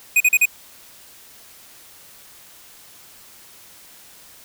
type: tone bursts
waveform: square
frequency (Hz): 2489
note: D#7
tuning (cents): 0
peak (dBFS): -12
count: 4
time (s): 0.16-0.456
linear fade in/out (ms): 5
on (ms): 44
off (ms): 40
effects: white hiss -46 dBFS RMS until 4.44 s